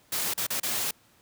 white noise with dropouts, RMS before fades -29 dBFS, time 0.12-0.91 s, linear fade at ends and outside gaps 5 ms, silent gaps 0.338-0.376 / 0.468-0.503 / 0.6-0.631 s, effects pink hiss -61 dBFS RMS until 1.21 s + high-pass 80 Hz 12 dB/octave

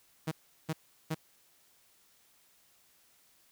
sawtooth tone bursts, 158.6 Hz, D#3, 33 cents sharp, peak -27 dBFS, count 3, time 0.27-1.148 s, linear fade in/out 10 ms, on 46 ms, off 370 ms, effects white hiss -66 dBFS RMS until 3.51 s

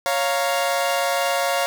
sawtooth chord, Bb minor, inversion first, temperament equal, 554.4 / 698.5 / 932.3 Hz, Db5 / F5 / Bb5, 0 / 0 / 0 cents, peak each -19 / -19 / -24 dBFS, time 0.06-1.66 s, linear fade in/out 0 ms, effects 7-bit

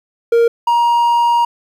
triangle tone pair in turn, 466.2 / 945.1 Hz, A#4 / A#5, 0 / +24 cents, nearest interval octave, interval 1224 cents, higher second, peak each -6 / -8 dBFS, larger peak first, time 0.32-0.48 / 0.67-1.45 s, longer second, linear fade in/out 5 ms, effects 8-bit

